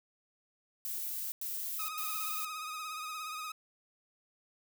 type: noise bursts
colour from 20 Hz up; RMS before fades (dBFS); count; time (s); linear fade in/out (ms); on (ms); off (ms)
violet; -38; 3; 0.85-2.448; 0; 470; 94
type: tone with vibrato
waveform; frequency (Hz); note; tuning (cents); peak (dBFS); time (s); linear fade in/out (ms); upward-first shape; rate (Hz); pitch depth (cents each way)
sawtooth; 1254; D#6; +13; -35; 1.79-3.52; 5; triangle; 17; 53
effects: none